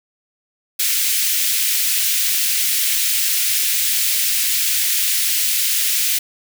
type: high-pass noise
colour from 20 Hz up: white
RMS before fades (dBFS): -18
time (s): 0.79-6.19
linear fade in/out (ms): 10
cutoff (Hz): 2000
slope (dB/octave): 24
effects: none